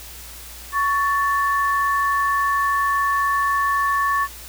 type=tone pair together; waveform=sine; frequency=1116.4 / 1760 Hz; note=C#6 / A6; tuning=+12 / 0 cents; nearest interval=minor sixth; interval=788 cents; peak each=-18 / -23 dBFS; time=0.72-4.28 s; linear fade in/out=50 ms; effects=added 59 Hz sine -41 dBFS peak until 4.48 s + white hiss -39 dBFS RMS until 4.48 s